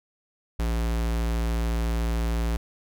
square tone, 57.1 Hz, A#1, 35 cents flat, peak -24 dBFS, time 0.59-2.57 s, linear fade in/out 5 ms, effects none

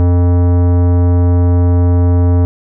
sine tone with tanh clipping, 88 Hz, F2, 14 cents sharp, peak -9 dBFS, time 0-2.45 s, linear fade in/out 0 ms, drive 17 dB, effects none

